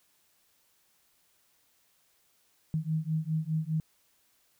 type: beating tone pair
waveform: sine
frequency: 155.56 / 160.46 Hz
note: D#3 / E3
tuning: 0 / -46 cents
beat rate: 4.9 Hz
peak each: -31 dBFS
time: 2.74-3.8 s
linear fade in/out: 0 ms
effects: white hiss -69 dBFS RMS until 4.59 s